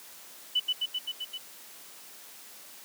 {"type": "tone with echo", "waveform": "sine", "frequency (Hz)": 2985, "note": "F#7", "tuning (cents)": 15, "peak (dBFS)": -22, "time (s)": [0.55, 0.6], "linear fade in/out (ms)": 10, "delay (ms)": 130, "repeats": 6, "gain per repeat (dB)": -2, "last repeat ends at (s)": 1.38, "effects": ["white hiss -49 dBFS RMS until 2.84 s", "high-pass 200 Hz 12 dB/octave"]}